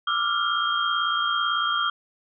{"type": "tone cluster", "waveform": "sine", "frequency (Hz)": [1180, 1351, 1409, 3215], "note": ["D6", "E6", "F6", "G7"], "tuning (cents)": [8, 42, 15, 43], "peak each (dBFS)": -27, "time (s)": [0.07, 1.9], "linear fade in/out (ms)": 5, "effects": []}